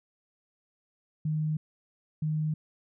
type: tone pair in turn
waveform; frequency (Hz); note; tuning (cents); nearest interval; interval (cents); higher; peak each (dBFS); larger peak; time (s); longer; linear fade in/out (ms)
sine; 154.5 / 154.5; D#3 / D#3; -12 / -12; unison; 0; neither; -26; neither; 1.25-1.57 / 2.22-2.54; neither; 5
effects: none